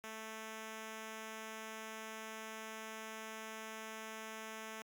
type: tone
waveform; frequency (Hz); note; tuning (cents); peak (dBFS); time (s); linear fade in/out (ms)
5% pulse; 220; A3; 0; -34; 0.04-4.82; 0
effects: Opus 48 kbps